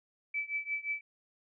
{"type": "tone with tremolo", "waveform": "sine", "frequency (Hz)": 2309, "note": "D7", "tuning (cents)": -30, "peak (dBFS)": -29, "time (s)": [0.34, 1.01], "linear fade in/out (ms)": 5, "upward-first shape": "triangle", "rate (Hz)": 5.7, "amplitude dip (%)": 95, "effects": []}